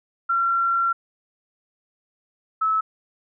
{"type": "tone pair in turn", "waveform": "sine", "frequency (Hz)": [1366, 1300.9], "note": ["F6", "E6"], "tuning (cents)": [-39, -23], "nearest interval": "minor second", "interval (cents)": 84, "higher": "first", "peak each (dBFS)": -18, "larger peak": "neither", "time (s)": [[0.29, 0.93], [2.61, 2.81]], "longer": "first", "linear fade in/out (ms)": 10, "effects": []}